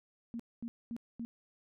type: tone bursts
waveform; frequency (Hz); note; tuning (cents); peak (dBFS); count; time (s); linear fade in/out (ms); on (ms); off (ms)
sine; 233.1; A#3; 0; -37; 4; 0.34-1.25; 0; 55; 230
effects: none